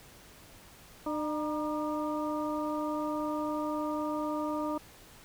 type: harmonic tone with a mistuned harmonic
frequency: 302 Hz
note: D4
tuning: 48 cents sharp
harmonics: 1 / 2 / 3 / 4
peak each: -33 / -36 / -38 / -39 dBFS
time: 1.06-4.78 s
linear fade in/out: 5 ms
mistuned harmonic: 3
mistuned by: +68 cents
effects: pink hiss -54 dBFS RMS until 5.24 s

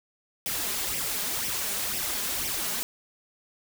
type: noise with flanger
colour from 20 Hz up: white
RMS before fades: -30 dBFS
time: 0.46-2.83 s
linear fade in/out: 0 ms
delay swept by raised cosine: 0.35 to 4.95 ms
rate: 2 Hz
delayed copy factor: +0.7
effects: none

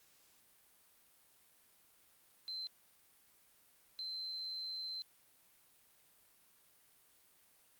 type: tone bursts at uneven times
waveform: sine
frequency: 4092 Hz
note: C8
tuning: 39 cents flat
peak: -40 dBFS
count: 2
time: 2.48-2.67 / 3.99-5.02 s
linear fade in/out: 0 ms
effects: white hiss -68 dBFS RMS until 7.79 s + Opus 48 kbps

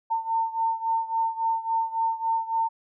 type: beating tone pair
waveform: sine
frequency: 903 / 906.6 Hz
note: A5 / A#5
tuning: +45 / -48 cents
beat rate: 3.6 Hz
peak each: -25 / -28 dBFS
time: 0.1-2.69 s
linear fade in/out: 20 ms
effects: none

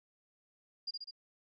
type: tone with echo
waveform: sine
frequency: 4828 Hz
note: D8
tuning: 47 cents sharp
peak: -35 dBFS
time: 0.87-0.91 s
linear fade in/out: 10 ms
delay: 67 ms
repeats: 3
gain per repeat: -3 dB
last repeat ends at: 1.111 s
effects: none

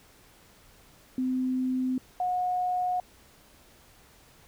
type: tone pair in turn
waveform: sine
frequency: 256.8 / 726.3 Hz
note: C4 / F#5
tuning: -32 / -32 cents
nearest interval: octave + tritone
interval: 1800 cents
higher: second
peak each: -25 dBFS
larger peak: neither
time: 1.18-1.98 / 2.2-3 s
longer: neither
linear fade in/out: 2 ms
effects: pink hiss -57 dBFS RMS until 4.47 s

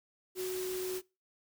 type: tone in noise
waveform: sine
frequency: 370 Hz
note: F#4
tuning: in tune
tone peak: -34 dBFS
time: 0.35-1.02 s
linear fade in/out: 50 ms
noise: white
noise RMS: -43 dBFS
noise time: 0.35-1.02 s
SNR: +6 dB
effects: noise-tail reverb RT60 0.3 s tail -25 dB re dry

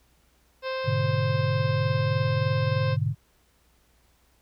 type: harmonic tone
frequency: 523.3 Hz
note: C5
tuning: in tune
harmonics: 1 / 2 / 3 / 4 / 5 / 6 / 7 / 8 / 9 / 10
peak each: -29 / -35 / -38 / -44 / -40 / -48 / -44 / -47 / -50 / -46 dBFS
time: 0.62-2.97 s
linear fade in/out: 50 ms
type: chord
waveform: sine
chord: G# diminished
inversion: none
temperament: equal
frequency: 103.83 / 123.47 / 146.83 Hz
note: G#2 / B2 / D3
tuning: 0 / 0 / 0 cents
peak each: -27 dBFS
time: 0.84-3.15 s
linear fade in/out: 50 ms
effects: added 60 Hz sine -65 dBFS peak until 4.41 s + pink hiss -65 dBFS RMS until 4.41 s

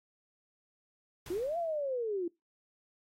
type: noise with exponential decay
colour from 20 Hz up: pink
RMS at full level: -46 dBFS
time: 1.26-1.91 s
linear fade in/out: 2 ms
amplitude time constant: 140 ms
type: linear two-way sweep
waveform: sine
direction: up then down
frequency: 331.2 to 698.5 to 331.2 Hz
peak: -31 dBFS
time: 1.3-2.28 s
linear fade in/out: 5 ms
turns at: 1.58 s
effects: noise-tail reverb RT60 0.2 s tail -23 dB re dry + AAC 48 kbps

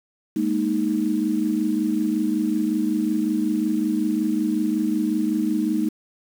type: chord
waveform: sine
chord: Ab suspended second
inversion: none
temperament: equal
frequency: 207.7 / 233.1 / 311.1 Hz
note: Ab3 / Bb3 / Eb4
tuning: 0 / 0 / 0 cents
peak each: -25 / -25 / -22 dBFS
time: 0.36-5.89 s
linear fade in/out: 5 ms
effects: 7-bit

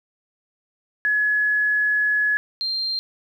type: tone pair in turn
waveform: sine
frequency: 1695 / 4176 Hz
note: G#6 / C8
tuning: +35 / -4 cents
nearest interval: octave + major third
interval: 1561 cents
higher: second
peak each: -17 / -22 dBFS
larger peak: first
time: 1.05-2.37 / 2.61-2.99 s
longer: first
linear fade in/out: 0 ms
effects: 9-bit

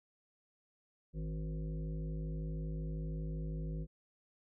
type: harmonic tone with a mistuned harmonic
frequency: 52.7 Hz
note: G#1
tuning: 26 cents sharp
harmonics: 1 / 3 / 5 / 7 / 9 / 10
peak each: -39 / -40 / -52 / -53 / -56 / -58 dBFS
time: 1.13-3.87 s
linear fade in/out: 50 ms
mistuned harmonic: 7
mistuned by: -18 cents
effects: none

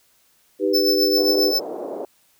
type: chord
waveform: sine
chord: Eb augmented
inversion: none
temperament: equal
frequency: 311.1 / 392 / 493.9 Hz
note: Eb4 / G4 / B4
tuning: 0 / 0 / 0 cents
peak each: -23 / -20 / -22 dBFS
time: 0.59-1.54 s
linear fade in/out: 50 ms
type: tone with tremolo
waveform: square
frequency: 5274 Hz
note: E8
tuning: in tune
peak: -16 dBFS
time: 0.73-1.6 s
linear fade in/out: 20 ms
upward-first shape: triangle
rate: 7.5 Hz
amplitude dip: 70%
type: band-pass noise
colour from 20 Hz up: pink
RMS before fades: -30 dBFS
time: 1.17-2.05 s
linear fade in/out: 2 ms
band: 360 to 640 Hz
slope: 24 dB/octave
effects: white hiss -60 dBFS RMS until 2.39 s

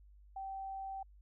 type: tone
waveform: sine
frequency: 775 Hz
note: G5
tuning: 20 cents flat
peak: -40 dBFS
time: 0.36-1.03 s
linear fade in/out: 5 ms
effects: added 50 Hz sine -57 dBFS peak until 1.21 s

